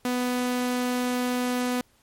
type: tone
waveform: sawtooth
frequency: 248.2 Hz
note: B3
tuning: 9 cents sharp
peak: -20 dBFS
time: 0.05-1.81 s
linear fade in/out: 2 ms
effects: pink hiss -63 dBFS RMS until 2.02 s + MP3 64 kbps